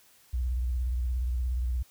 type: tone with vibrato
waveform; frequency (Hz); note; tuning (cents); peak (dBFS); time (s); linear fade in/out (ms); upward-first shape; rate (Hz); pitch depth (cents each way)
sine; 61.74; B1; 0; -26; 0.33-1.83; 10; triangle; 17; 150
effects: white hiss -60 dBFS RMS until 1.9 s